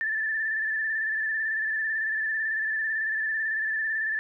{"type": "tone with vibrato", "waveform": "sine", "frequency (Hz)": 1760, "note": "A6", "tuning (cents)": 0, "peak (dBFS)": -25, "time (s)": [0.01, 4.19], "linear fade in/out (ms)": 0, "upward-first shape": "square", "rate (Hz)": 18, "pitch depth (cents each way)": 32, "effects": []}